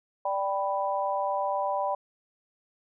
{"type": "chord", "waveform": "sine", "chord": "G major", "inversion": "second", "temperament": "equal", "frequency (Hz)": [587.3, 784, 987.8], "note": ["D5", "G5", "B5"], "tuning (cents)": [0, 0, 0], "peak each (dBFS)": -30, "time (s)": [0.25, 1.95], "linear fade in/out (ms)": 5, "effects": []}